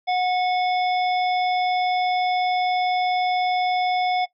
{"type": "harmonic tone with a mistuned harmonic", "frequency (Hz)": 731, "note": "F#5", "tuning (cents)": -21, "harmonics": [1, 3, 5, 7], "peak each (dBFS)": [-19, -29, -33, -36], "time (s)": [0.07, 4.26], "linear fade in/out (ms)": 20, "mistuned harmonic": 5, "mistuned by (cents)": -87, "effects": ["noise-tail reverb RT60 0.1 s tail -18 dB re dry"]}